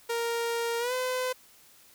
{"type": "tone with pitch glide", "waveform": "sawtooth", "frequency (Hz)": [466.2, 508.4], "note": ["A#4", "C5"], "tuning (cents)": [0, -50], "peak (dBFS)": -24, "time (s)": [0.09, 1.33], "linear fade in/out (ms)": 10, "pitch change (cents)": 150, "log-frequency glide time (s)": [0.79, 0.93], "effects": ["white hiss -57 dBFS RMS until 1.94 s"]}